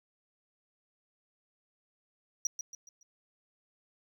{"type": "tone with echo", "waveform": "triangle", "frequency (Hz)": 5780, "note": "F#8", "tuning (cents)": -41, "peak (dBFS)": -26, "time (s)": [2.45, 2.47], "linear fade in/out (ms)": 2, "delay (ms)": 140, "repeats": 4, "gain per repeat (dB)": -8, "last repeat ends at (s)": 3.03, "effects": []}